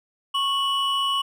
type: tone pair together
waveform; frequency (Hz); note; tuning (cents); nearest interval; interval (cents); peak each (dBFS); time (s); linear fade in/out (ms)
triangle; 1101.5 / 2956; C#6 / F#7; -11 / -2; octave + perfect fourth; 1709; -22; 0.34-1.22; 10
effects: none